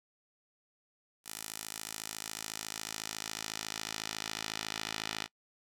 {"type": "tone with band-pass filter sweep", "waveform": "10% pulse", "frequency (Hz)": 54, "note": "A1", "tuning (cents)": -32, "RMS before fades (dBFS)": -41, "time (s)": [1.24, 5.28], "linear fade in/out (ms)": 50, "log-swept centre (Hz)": [10000, 3800], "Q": 0.91, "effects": ["noise-tail reverb RT60 0.1 s tail -23 dB re dry"]}